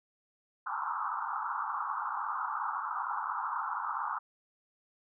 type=band-pass noise; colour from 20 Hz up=white; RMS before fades=-35 dBFS; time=0.66-4.19 s; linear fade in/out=10 ms; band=820 to 1400 Hz; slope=96 dB/octave; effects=none